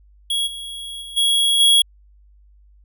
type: tone with level steps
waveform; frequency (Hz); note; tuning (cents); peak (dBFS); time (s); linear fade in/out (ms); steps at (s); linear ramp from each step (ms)
square; 3322; G#7; 0; -19 / -30 / -33 / -15 / -11; 0.3-1.82; 5; 0.46 / 1.01 / 1.16 / 1.59; 20
effects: added 50 Hz sine -48 dBFS peak until 2.84 s